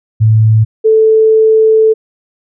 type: tone pair in turn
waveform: sine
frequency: 109.9 / 439.6 Hz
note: A2 / A4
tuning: -2 / -2 cents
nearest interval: 2 octaves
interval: 2400 cents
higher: second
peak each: -4 dBFS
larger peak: neither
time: 0.2-0.65 / 0.84-1.94 s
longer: second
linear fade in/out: 20 ms
effects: none